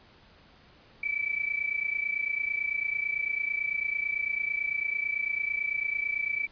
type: tone pair together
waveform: sine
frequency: 2292 / 2321 Hz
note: D7 / D7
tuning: -43 / -21 cents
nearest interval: unison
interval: 22 cents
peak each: -31 / -30 dBFS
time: 1.03-6.47 s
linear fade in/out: 5 ms
effects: pink hiss -57 dBFS RMS until 6.51 s + resampled to 11025 Hz